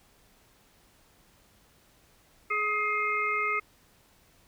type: harmonic tone with a mistuned harmonic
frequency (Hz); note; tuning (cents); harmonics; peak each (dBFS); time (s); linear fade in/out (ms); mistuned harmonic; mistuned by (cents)
420; G#4; +19; 1 / 3 / 5 / 6; -37 / -29 / -29 / -36; 2.5-3.6; 10; 5; +15
effects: pink hiss -62 dBFS RMS until 4.47 s